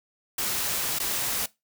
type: noise with dropouts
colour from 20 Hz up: white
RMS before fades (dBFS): -28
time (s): 0.38-1.46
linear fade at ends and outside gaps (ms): 5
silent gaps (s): 0.988-0.999
effects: noise-tail reverb RT60 0.2 s tail -20 dB re dry